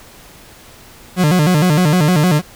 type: tone with vibrato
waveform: 40% pulse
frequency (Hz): 165.2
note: E3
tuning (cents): +4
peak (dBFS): -9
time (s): 1.16-2.42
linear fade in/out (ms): 50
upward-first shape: square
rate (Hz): 6.5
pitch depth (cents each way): 170
effects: pink hiss -41 dBFS RMS until 2.55 s